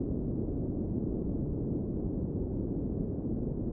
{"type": "low-pass noise", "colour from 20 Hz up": "white", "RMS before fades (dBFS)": -33, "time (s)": [0, 3.72], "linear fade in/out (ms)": 5, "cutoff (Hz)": 350, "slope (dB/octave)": 24, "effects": []}